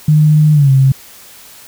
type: tone with pitch glide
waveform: sine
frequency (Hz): 152.4 to 134.21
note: D#3 to C3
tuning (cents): -36 to +44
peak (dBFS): -5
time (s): 0.08-0.92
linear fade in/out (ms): 5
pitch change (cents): -220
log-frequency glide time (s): 0.53-0.71
effects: white hiss -38 dBFS RMS until 1.67 s